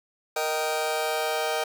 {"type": "chord", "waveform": "sawtooth", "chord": "Eb major", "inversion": "second", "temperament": "just", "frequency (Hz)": [466.7, 622.3, 777.8], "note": ["Bb4", "Eb5", "G5"], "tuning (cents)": [2, 0, -14], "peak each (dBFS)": [-26, -25, -26], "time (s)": [0.36, 1.64], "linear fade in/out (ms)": 5, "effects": []}